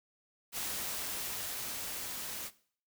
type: noise with level ramp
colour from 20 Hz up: white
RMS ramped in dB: -37 to -41 dBFS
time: 0.52-2.51 s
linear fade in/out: 50 ms
effects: noise-tail reverb RT60 0.5 s tail -18 dB re dry